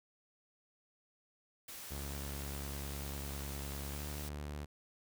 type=noise; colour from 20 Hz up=white; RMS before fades=-48 dBFS; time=1.68-4.29 s; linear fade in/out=5 ms
type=tone with pitch glide; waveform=sawtooth; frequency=70 to 73.48 Hz; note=C#2 to D2; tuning=+18 to +2 cents; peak=-37 dBFS; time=1.9-4.66 s; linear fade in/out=20 ms; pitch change=+84 cents; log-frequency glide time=3.89-4.03 s
effects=none